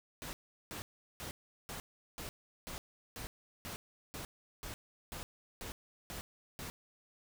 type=noise bursts; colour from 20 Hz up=pink; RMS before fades=-44 dBFS; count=14; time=0.22-6.7 s; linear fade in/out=0 ms; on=110 ms; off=380 ms; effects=none